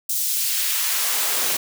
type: noise with high-pass filter sweep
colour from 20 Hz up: white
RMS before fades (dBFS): -22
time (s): 0.09-1.57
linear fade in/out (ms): 5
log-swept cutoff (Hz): 6700 to 230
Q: 0.72
effects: none